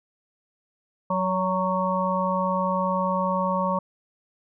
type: harmonic tone with a mistuned harmonic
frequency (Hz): 185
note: F#3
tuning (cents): 0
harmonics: 1 / 3 / 5 / 6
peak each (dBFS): -27 / -27 / -27 / -27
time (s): 1.1-3.79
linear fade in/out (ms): 5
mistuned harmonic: 3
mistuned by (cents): +24
effects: none